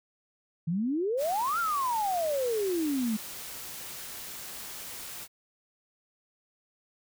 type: exponential two-way sweep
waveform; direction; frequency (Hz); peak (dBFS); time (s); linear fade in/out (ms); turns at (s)
sine; up then down; 155.56 to 1416 to 209.1; -26; 0.67-3.17; 10; 1.59
type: noise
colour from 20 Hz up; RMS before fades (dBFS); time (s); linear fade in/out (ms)
white; -41; 1.17-5.28; 50
effects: none